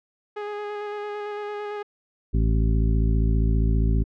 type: tone with vibrato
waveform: sawtooth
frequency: 415.1 Hz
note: G#4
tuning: 1 cent flat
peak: -25 dBFS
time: 0.36-1.83 s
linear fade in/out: 10 ms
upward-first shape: square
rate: 8.9 Hz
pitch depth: 12 cents each way
type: harmonic tone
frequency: 55 Hz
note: A1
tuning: in tune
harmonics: 1 / 2 / 3 / 4 / 5 / 7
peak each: -19 / -25 / -29 / -31 / -33 / -36 dBFS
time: 2.33-4.04 s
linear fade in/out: 20 ms
effects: low-pass 2000 Hz 12 dB/octave